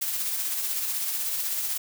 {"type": "noise with tremolo", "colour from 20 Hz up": "blue", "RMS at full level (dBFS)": -27, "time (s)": [0.01, 1.78], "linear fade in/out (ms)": 10, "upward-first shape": "triangle", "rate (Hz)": 16, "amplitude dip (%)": 40, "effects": []}